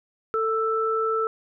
sine tone pair together, 444.9 / 1324 Hz, A4 / E6, +19 / +7 cents, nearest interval octave + perfect fifth, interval 1888 cents, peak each -24 dBFS, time 0.34-1.27 s, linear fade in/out 0 ms, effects none

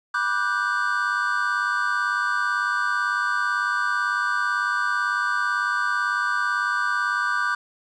triangle chord, G major seventh, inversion first, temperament just, 980 / 1176 / 1470 / 1568 Hz, B5 / D6 / F#6 / G6, -14 / +2 / -12 / 0 cents, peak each -30 / -24 / -24 / -24 dBFS, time 0.14-7.55 s, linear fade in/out 5 ms, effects resampled to 22050 Hz + 9-bit

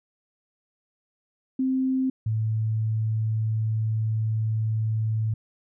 sine tone pair in turn, 261.6 / 109.99 Hz, C4 / A2, 0 / 0 cents, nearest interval octave + minor third, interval 1500 cents, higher first, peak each -21 / -22 dBFS, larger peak first, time 1.59-2.1 / 2.26-5.34 s, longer second, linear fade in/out 5 ms, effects none

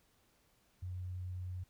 sine tone, 91 Hz, F#2, 28 cents flat, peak -39 dBFS, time 0.82-1.64 s, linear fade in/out 10 ms, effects pink hiss -72 dBFS RMS until 1.69 s

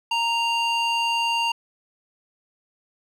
square tone with band-pass filter, 930 Hz, A#5, 4 cents flat, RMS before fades -23 dBFS, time 0.11-1.52 s, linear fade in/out 5 ms, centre 2400 Hz, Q 1.3, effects none

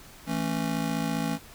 square chord, A major, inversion second, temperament just, 165 / 220 / 275 Hz, E3 / A3 / C#4, +2 / 0 / -14 cents, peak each -32 dBFS, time 0.26-1.39 s, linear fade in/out 50 ms, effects pink hiss -49 dBFS RMS until 1.54 s

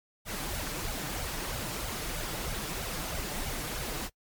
pink noise with flanger, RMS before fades -35 dBFS, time 0.25-4.1 s, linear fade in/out 50 ms, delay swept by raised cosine 1.3 to 6.8 ms, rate 3.1 Hz, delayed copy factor +0.75, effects noise-tail reverb RT60 0.1 s tail -24 dB re dry + MP3 96 kbps

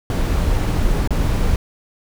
brown noise with dropouts, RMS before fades -17 dBFS, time 0.1-1.56 s, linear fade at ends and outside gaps 1 ms, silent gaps 1.075-1.106 s, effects none

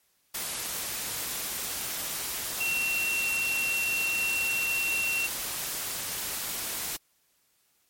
sine tone in noise, 2724 Hz, F7, 44 cents flat, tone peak -26 dBFS, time 2.6-5.27 s, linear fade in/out 10 ms, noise white, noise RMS -33 dBFS, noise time 0.34-6.97 s, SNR +4 dB, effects white hiss -69 dBFS RMS until 7.89 s + MP3 64 kbps

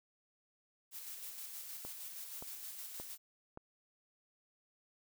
blue noise with tremolo, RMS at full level -46 dBFS, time 0.91-3.18 s, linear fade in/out 50 ms, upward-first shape square, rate 6.4 Hz, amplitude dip 30%
click train, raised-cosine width 1 ms, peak -33 dBFS, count 4, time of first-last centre 1.85-3.574 s, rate 1.74 Hz
effects none

